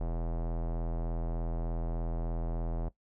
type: tone with low-pass filter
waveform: square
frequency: 41.67 Hz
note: E1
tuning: 19 cents sharp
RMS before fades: -33 dBFS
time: 0-2.89 s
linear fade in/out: 10 ms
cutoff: 690 Hz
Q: 1.7
effects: noise-tail reverb RT60 0.1 s tail -17 dB re dry